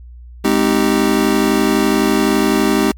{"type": "chord", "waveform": "square", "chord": "Ab major seventh", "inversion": "none", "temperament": "just", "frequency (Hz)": [207.7, 259.6, 311.5, 389.3], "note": ["Ab3", "C4", "Eb4", "G4"], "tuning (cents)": [0, -13, 2, -12], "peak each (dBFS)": -18, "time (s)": [0.44, 2.92], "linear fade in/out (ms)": 10, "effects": ["added 60 Hz sine -33 dBFS peak until 2.97 s", "MP3 96 kbps"]}